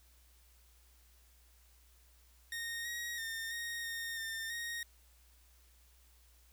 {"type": "tone with pitch steps", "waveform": "sawtooth", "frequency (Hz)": [1853, 1891, 1818, 1863, 1843, 1805, 1866], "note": ["A#6", "A#6", "A#6", "A#6", "A#6", "A6", "A#6"], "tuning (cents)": [-11, 24, -44, -2, -20, 44, 1], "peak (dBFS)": -35, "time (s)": [2.52, 4.83], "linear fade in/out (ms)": 2, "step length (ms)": 330, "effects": ["added 60 Hz sine -63 dBFS peak until 6.52 s", "white hiss -68 dBFS RMS until 6.52 s"]}